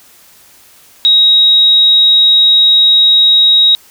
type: tone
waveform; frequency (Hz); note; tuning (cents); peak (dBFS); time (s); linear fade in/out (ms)
sine; 3800; A#7; +33; -4; 1.05-3.75; 0
effects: white hiss -43 dBFS RMS until 3.9 s